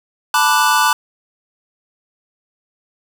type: chord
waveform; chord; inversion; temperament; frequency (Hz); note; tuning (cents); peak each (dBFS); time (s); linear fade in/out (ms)
square; B minor seventh; third; equal; 880 / 987.8 / 1174.7 / 1480; A5 / B5 / D6 / F#6; 0 / 0 / 0 / 0; -18; 0.34-0.93; 2
effects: none